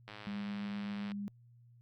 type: click train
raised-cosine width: 0.3 ms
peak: -31 dBFS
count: 110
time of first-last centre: 0.08-1.118 s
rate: 105 Hz
type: tone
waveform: sine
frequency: 202.3 Hz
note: G#3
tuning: 45 cents flat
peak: -37 dBFS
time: 0.27-1.28 s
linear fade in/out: 0 ms
effects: added 119 Hz sine -58 dBFS peak until 1.81 s + Opus 48 kbps